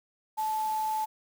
sine tone in noise, 869 Hz, A5, 22 cents flat, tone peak -27 dBFS, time 0.37-1.06 s, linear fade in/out 20 ms, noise white, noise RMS -45 dBFS, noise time 0.37-1.06 s, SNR +15 dB, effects none

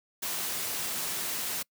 white noise, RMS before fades -33 dBFS, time 0.22-1.63 s, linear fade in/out 10 ms, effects noise-tail reverb RT60 0.1 s tail -26 dB re dry + high-pass 100 Hz 12 dB/octave

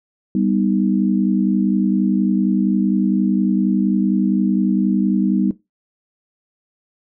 sine chord, G augmented, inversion none, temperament equal, 196 / 246.9 / 311.1 Hz, G3 / B3 / D#4, 0 / 0 / 0 cents, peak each -17 / -20 / -21 dBFS, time 0.35-5.51 s, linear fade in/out 2 ms, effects noise-tail reverb RT60 0.2 s tail -17 dB re dry

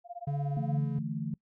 sine tone with tremolo, 698.5 Hz, F5, in tune, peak -36 dBFS, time 0.04-0.79 s, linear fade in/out 50 ms, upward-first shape sine, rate 17 Hz, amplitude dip 100%
triangle tone with vibrato, 142.7 Hz, D3, 49 cents flat, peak -27 dBFS, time 0.27-0.99 s, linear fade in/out 5 ms, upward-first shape sine, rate 2.5 Hz, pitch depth 9 cents each way
sine chord, D suspended second, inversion none, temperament just, 146.83 / 165.19 / 220.2 Hz, D3 / E3 / A3, 0 / +4 / +2 cents, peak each -36 dBFS, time 0.57-1.34 s, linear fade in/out 2 ms
effects noise-tail reverb RT60 0.1 s tail -24 dB re dry

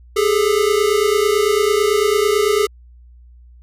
square tone pair together, 403.3 / 432.3 Hz, G4 / A4, +49 / -31 cents, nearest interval minor second, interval 120 cents, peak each -17 dBFS, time 0.16-2.67 s, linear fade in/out 10 ms, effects added 60 Hz sine -41 dBFS peak until 3.62 s + resampled to 32000 Hz

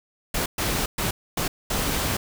pink noise bursts at uneven times, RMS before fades -25 dBFS, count 5, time 0.34-0.46 / 0.58-0.86 / 0.98-1.11 / 1.37-1.48 / 1.7-2.17 s, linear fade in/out 5 ms, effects none

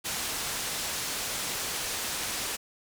white low-pass noise, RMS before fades -33 dBFS, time 0.04-2.57 s, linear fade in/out 20 ms, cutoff 9300 Hz, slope 12 dB/octave, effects none

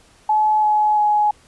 sine tone with pitch steps, 856 / 847.6 / 839.4 Hz, A5 / G#5 / G#5, -48 / +35 / +18 cents, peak -13 dBFS, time 0.29-1.31 s, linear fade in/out 5 ms, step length 340 ms, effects pink hiss -52 dBFS RMS until 1.47 s + resampled to 24000 Hz

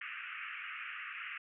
white band-pass noise, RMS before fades -44 dBFS, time 0.01-1.38 s, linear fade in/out 5 ms, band 1200 to 2800 Hz, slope 96 dB/octave, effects none

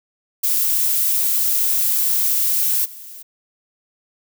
violet noise with level steps, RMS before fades -18 / -37 dBFS, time 0.43-3.23 s, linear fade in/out 10 ms, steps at 2.84 s, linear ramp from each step 20 ms, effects none

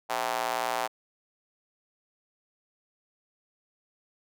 square tone with high-pass filter, 59.3 Hz, A#1, 30 cents sharp, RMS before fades -30 dBFS, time 0.09-0.88 s, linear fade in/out 20 ms, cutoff 770 Hz, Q 2.4, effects none

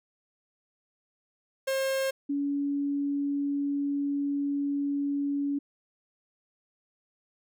45% pulse / sine tone pair in turn, 535 / 283.4 Hz, C5 / C#4, +38 / +38 cents, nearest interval major seventh, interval 1100 cents, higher first, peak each -26 dBFS, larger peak neither, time 1.67-2.11 / 2.29-5.59 s, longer second, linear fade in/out 10 ms, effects none

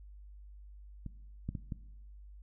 clicks, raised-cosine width 5 ms, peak -29 / -23 / -25 / -25 dBFS, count 4, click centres 1.063 / 1.49 / 1.552 / 1.722 s, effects noise-tail reverb RT60 1.0 s tail -18 dB re dry + added 50 Hz sine -49 dBFS peak until 2.42 s

